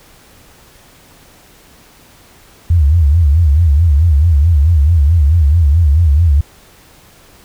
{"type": "tone with vibrato", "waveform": "sine", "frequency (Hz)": 77.78, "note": "D#2", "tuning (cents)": 0, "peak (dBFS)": -6, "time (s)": [2.7, 6.41], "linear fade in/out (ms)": 5, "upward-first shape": "sine", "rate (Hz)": 4.6, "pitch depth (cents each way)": 200, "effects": ["pink hiss -44 dBFS RMS until 7.44 s"]}